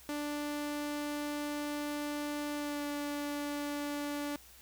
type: tone with pitch glide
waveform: sawtooth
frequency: 293.7 to 290.3 Hz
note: D4 to D4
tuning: 0 to -20 cents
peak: -31 dBFS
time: 0.09-4.36 s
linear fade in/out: 0 ms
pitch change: -20 cents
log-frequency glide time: 2.55-2.84 s
effects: added 60 Hz sine -62 dBFS peak until 4.61 s + white hiss -57 dBFS RMS until 4.61 s